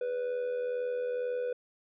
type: tone with amplitude modulation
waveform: triangle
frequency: 493.9 Hz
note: B4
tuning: in tune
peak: -26 dBFS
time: 0.01-1.53 s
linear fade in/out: 5 ms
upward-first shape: sine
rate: 82.1 Hz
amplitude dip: 50%
effects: resampled to 8000 Hz